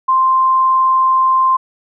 sine tone, 1046.5 Hz, C6, in tune, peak -9 dBFS, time 0.08-1.57 s, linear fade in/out 10 ms, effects none

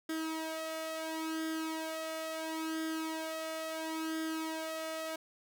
sawtooth tone with flanger, 319.7 Hz, D#4, 47 cents sharp, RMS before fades -38 dBFS, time 0.09-5.16 s, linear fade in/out 5 ms, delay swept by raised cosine 0.59 to 1.69 ms, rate 0.73 Hz, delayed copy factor +0.7, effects none

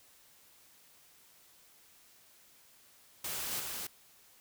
white noise with echo, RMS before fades -38 dBFS, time 3.24-3.6 s, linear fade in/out 5 ms, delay 270 ms, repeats 1, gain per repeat -2 dB, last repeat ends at 3.87 s, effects white hiss -62 dBFS RMS until 4.4 s

